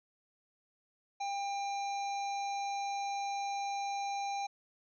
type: harmonic tone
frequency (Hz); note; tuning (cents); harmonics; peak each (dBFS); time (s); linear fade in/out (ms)
798; G5; +31; 1 / 3 / 5 / 7 / 8; -34 / -46 / -48 / -54 / -51; 1.2-4.47; 10
effects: none